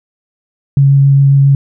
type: tone with vibrato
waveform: sine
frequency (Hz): 138.59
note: C#3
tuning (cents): 0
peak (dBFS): -4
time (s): 0.77-1.55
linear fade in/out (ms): 2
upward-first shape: triangle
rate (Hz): 7.4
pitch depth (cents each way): 10
effects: none